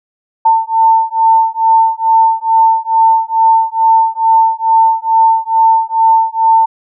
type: beating tone pair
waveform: sine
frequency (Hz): 896 / 898.3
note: A5 / A5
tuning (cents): +31 / +36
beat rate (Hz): 2.3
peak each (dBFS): -10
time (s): 0.45-6.66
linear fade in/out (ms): 10
effects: none